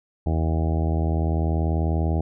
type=harmonic tone; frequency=80.2 Hz; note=E2; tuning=47 cents flat; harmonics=1 / 2 / 3 / 4 / 5 / 6 / 7 / 8 / 9 / 10; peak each=-21 / -27 / -33 / -31 / -35 / -39 / -40 / -36 / -37 / -38 dBFS; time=0.26-2.21 s; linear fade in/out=5 ms; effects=none